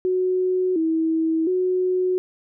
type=tone with pitch steps; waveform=sine; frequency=368.7 / 322.7 / 367.4 Hz; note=F#4 / E4 / F#4; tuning=-6 / -37 / -12 cents; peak=-18 dBFS; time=0.05-2.18 s; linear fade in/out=0 ms; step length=710 ms; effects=none